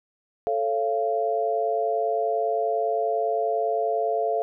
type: chord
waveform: sine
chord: A augmented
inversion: none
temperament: just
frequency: 440 / 550 / 687.5 Hz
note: A4 / C#5 / E#5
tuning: 0 / -14 / -27 cents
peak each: -26 / -30 / -24 dBFS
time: 0.47-4.42 s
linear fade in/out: 0 ms
effects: none